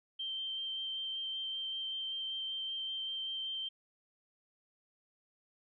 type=tone with vibrato; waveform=sine; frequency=3136 Hz; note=G7; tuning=in tune; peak=-36 dBFS; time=0.19-3.69 s; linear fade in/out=10 ms; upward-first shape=sine; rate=5.2 Hz; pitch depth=9 cents each way; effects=none